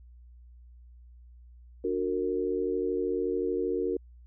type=chord; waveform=sine; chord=D augmented; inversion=none; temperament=just; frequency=293.7 / 367.1 / 458.9 Hz; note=D4 / F#4 / A#4; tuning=0 / -14 / -27 cents; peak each=-34 / -30 / -30 dBFS; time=1.84-3.97 s; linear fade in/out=5 ms; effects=added 60 Hz sine -49 dBFS peak until 4.26 s